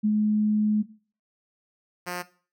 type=tone pair in turn; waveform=sine / 5% pulse; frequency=212.1 / 177.97 Hz; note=G#3 / F3; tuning=+37 / +33 cents; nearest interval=minor third; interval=304 cents; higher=first; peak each=-19 dBFS; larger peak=neither; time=0.03-0.83 / 2.06-2.23 s; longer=first; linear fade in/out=20 ms; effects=noise-tail reverb RT60 0.4 s tail -17 dB re dry